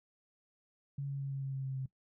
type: tone with pitch steps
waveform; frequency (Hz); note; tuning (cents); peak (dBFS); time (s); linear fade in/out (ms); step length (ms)
sine; 140 / 138.87 / 137.75 / 136.64 / 135.54 / 134.45 / 133.37 / 132.3; C#3 / C#3 / C#3 / C#3 / C#3 / C3 / C3 / C3; +18 / +3 / -11 / -25 / -39 / +47 / +34 / +20; -35; 0.98-1.86; 5; 110
effects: noise-tail reverb RT60 0.1 s tail -19 dB re dry